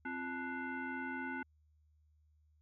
sine tone with frequency modulation, 870 Hz, A5, 20 cents flat, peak -38 dBFS, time 0.05-1.43 s, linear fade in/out 5 ms, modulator 608 Hz, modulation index 1.7, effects added 76 Hz sine -67 dBFS peak until 2.61 s

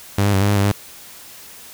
sawtooth tone with pitch steps, 100.4 / 101.8 / 96.5 / 101.5 / 102.4 / 99.6 / 101.9 Hz, G2 / G#2 / G2 / G#2 / G#2 / G2 / G#2, +42 / -34 / -27 / -39 / -24 / +28 / -32 cents, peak -10 dBFS, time 0.18-0.719 s, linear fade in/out 5 ms, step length 77 ms, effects white hiss -40 dBFS RMS until 1.73 s

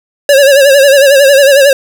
square tone with vibrato, 554.4 Hz, C#5, in tune, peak -3 dBFS, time 0.29-1.73 s, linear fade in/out 2 ms, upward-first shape sine, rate 11 Hz, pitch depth 77 cents each way, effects none

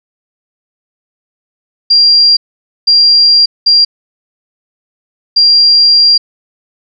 sine tone bursts at uneven times, 4764 Hz, D8, 24 cents sharp, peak -3 dBFS, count 4, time 1.9-2.37 / 2.87-3.46 / 3.66-3.85 / 5.36-6.18 s, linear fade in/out 10 ms, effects none

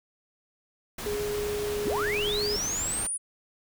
pink noise, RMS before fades -36 dBFS, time 0.98-3.07 s, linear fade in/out 5 ms
sine tone, 415.3 Hz, G#4, in tune, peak -28 dBFS, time 1.06-2.56 s, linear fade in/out 0 ms
sine linear sweep, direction up, 111.5 to 9956 Hz, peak -28 dBFS, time 1.85-3.18 s, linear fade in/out 20 ms
effects none

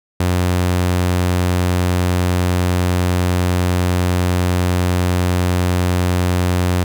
sawtooth tone, 90 Hz, F#2, 47 cents flat, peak -10 dBFS, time 0.2-6.84 s, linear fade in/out 5 ms, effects none

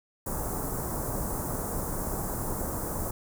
pink band-stop noise, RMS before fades -32 dBFS, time 0.26-3.11 s, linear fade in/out 5 ms, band 1200 to 7800 Hz, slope 24 dB/octave, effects none

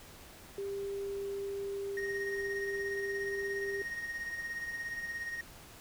sine tone, 397 Hz, G4, 22 cents sharp, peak -35 dBFS, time 0.58-3.82 s, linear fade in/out 2 ms
triangle tone with tremolo, 1864.7 Hz, A#6, in tune, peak -33 dBFS, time 1.97-5.41 s, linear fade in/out 2 ms, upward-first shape sine, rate 17 Hz, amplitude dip 50%
effects pink hiss -53 dBFS RMS until 5.8 s

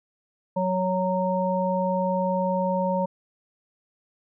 harmonic tone, 185 Hz, F#3, in tune, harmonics 1 / 3 / 5, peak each -26 / -25 / -27 dBFS, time 0.56-3.06 s, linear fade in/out 10 ms, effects none

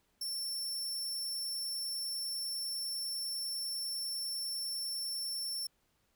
sawtooth tone, 5410 Hz, E8, 44 cents sharp, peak -33 dBFS, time 0.21-5.67 s, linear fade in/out 5 ms, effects pink hiss -75 dBFS RMS until 6.15 s

